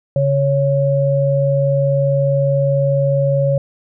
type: tone pair together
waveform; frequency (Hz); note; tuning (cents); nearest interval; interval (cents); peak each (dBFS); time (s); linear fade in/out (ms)
sine; 140.25 / 554.4; C#3 / C#5; +21 / 0; 2 octaves; 2379; -15; 0.16-3.58; 2
effects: none